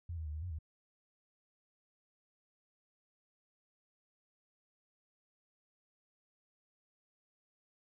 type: tone with pitch steps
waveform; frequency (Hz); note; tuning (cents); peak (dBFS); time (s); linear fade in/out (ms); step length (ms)
sine; 85.2 / 79.8 / 75.2 / 77.6 / 89.9 / 78.1; F2 / D#2 / D2 / D#2 / F#2 / D#2; -42 / +44 / +42 / -4 / -49 / +7; -38; 0.09-0.588; 5; 83
effects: none